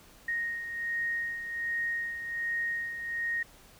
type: beating tone pair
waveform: sine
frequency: 1864.7 / 1866 Hz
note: A#6 / A#6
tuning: 0 / +1 cents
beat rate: 1.3 Hz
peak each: -31 / -39 dBFS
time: 0.28-3.43 s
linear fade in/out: 5 ms
effects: pink hiss -56 dBFS RMS until 3.79 s